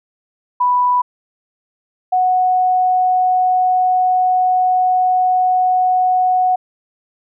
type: tone pair in turn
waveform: sine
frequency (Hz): 987.8 / 736.8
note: B5 / F#5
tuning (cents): 0 / -7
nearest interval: perfect fourth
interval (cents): 507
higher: first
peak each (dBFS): -11 / -11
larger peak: neither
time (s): 0.6-1.02 / 2.12-6.56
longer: second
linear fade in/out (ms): 10
effects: none